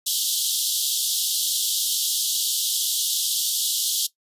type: high-pass noise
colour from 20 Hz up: pink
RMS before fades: -23 dBFS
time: 0.06-4.07 s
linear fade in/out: 10 ms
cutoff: 3100 Hz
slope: 96 dB/octave
effects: noise-tail reverb RT60 0.1 s tail -17 dB re dry + resampled to 32000 Hz